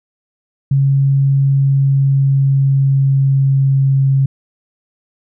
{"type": "tone with pitch glide", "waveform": "sine", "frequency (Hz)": [137.5, 135.76], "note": ["C#3", "C#3"], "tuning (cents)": [-14, -36], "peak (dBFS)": -9, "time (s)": [0.71, 4.26], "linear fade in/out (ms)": 5, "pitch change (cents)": -22, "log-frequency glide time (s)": [1.44, 4.1], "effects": []}